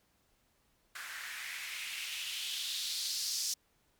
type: noise with band-pass filter sweep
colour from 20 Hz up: blue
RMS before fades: -39 dBFS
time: 0.95-3.54 s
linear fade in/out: 5 ms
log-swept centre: 1500 to 5500 Hz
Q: 2.9
effects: pink hiss -73 dBFS RMS until 3.99 s